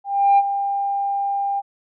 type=tone with ADSR envelope; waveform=sine; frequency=798 Hz; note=G5; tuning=31 cents sharp; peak=-8 dBFS; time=0.04-1.62 s; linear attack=340 ms; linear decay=40 ms; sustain=-11 dB; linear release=35 ms; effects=tanh soft clip ceiling -8 dBFS